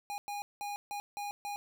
square tone bursts at uneven times, 818 Hz, G#5, 26 cents flat, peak -37 dBFS, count 6, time 0.1-0.18 / 0.28-0.42 / 0.61-0.76 / 0.91-1 / 1.17-1.31 / 1.45-1.56 s, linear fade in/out 0 ms, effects none

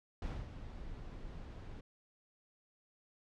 brown noise with ADSR envelope, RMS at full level -37 dBFS, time 0.22-1.81 s, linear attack 3 ms, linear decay 240 ms, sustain -10 dB, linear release 9 ms, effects low-pass 5000 Hz 12 dB/octave

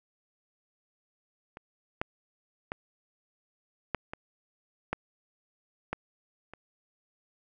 clicks, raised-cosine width 0.5 ms, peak -28 / -14 / -18 / -13 / -22 / -14 / -16 / -29 dBFS, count 8, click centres 1.571 / 2.015 / 2.719 / 3.947 / 4.135 / 4.93 / 5.93 / 6.536 s, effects none

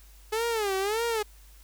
sawtooth tone with vibrato, 423.4 Hz, G#4, 33 cents sharp, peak -22 dBFS, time 0.32-1.23 s, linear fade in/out 10 ms, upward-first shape sine, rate 1.7 Hz, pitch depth 180 cents each way, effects added 50 Hz sine -50 dBFS peak until 1.63 s + white hiss -58 dBFS RMS until 1.63 s

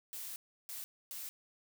blue noise bursts at uneven times, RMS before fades -44 dBFS, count 3, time 0.13-0.36 / 0.69-0.84 / 1.11-1.29 s, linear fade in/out 0 ms, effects none

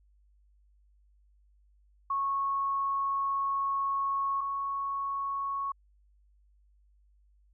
sine tone pair in turn, 1101 / 1106 Hz, C#6 / C#6, -12 / -4 cents, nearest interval unison, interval 8 cents, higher second, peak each -27 / -30 dBFS, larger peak first, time 2.1-4.41 / 4.41-5.72 s, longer first, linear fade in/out 5 ms, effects added 50 Hz sine -61 dBFS peak until 7.53 s

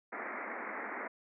white band-pass noise, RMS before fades -41 dBFS, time 0.12-1.08 s, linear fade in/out 10 ms, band 210 to 2200 Hz, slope 96 dB/octave, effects none

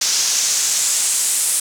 pink noise with band-pass filter sweep, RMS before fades -18 dBFS, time 0.01-1.6 s, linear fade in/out 5 ms, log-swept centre 5700 to 9000 Hz, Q 2.5, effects none

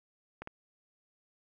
clicks, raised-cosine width 0.5 ms, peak -26 dBFS, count 2, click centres 0.42 / 0.474 s, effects none

